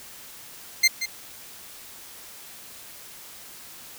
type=tone with echo; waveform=20% pulse; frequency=2093 Hz; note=C7; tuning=in tune; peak=-9 dBFS; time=0.83-0.88 s; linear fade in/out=10 ms; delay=180 ms; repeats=1; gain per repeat=-11 dB; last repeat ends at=1.06 s; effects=white hiss -44 dBFS RMS until 3.98 s